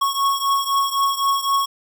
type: beating tone pair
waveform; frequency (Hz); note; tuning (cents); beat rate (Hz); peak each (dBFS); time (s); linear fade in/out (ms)
square; 1102 / 1105.9; C#6 / C#6; -11 / -4; 3.9; -20 / -23; 0.01-1.66; 10
effects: none